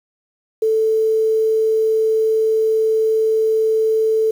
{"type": "tone", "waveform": "sine", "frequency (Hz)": 440.6, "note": "A4", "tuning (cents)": 2, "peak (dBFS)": -13, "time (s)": [0.62, 4.31], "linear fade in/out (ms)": 5, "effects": ["7-bit"]}